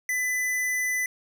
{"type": "tone", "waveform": "square", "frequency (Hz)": 2002, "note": "B6", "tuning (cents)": 23, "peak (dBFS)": -25, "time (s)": [0.09, 1.06], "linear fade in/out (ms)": 2, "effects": []}